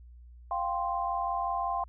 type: chord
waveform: sine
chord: F suspended second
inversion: none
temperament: equal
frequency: 698.5 / 784 / 1046.5 Hz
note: F5 / G5 / C6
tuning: 0 / 0 / 0 cents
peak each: -33 / -33 / -32 dBFS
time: 0.51-1.84 s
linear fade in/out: 2 ms
effects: added 60 Hz sine -48 dBFS peak until 1.88 s